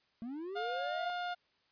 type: linear sweep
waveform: triangle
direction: up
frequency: 220 to 708 Hz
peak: -37 dBFS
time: 0.22-1.1 s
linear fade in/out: 0 ms
type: tone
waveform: 30% pulse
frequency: 710 Hz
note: F5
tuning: 28 cents sharp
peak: -33 dBFS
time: 0.55-1.35 s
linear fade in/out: 20 ms
effects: white hiss -73 dBFS RMS until 1.71 s + resampled to 11025 Hz